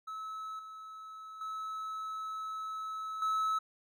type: tone with level steps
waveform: triangle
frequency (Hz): 1297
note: E6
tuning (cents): -28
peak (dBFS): -37 / -43 / -35 / -27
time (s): 0.07-3.59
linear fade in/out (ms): 10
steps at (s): 0.59 / 1.41 / 3.22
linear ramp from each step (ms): 2
effects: none